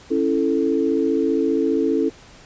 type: chord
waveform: sine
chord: A major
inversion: first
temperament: just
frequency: 275 / 330 / 440 Hz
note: C#4 / E4 / A4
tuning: -14 / +2 / 0 cents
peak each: -21 dBFS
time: 0.1-2.1 s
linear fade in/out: 20 ms
effects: pink hiss -46 dBFS RMS until 2.45 s + resampled to 16000 Hz